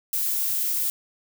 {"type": "noise", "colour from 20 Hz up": "violet", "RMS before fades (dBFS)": -25, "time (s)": [0.13, 0.9], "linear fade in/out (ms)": 0, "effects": []}